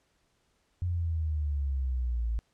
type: exponential sweep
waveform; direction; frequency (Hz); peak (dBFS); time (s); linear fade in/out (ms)
sine; down; 90 to 55; -27; 0.82-2.39; 0
effects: pink hiss -72 dBFS RMS until 2.53 s + low-pass 9000 Hz 12 dB/octave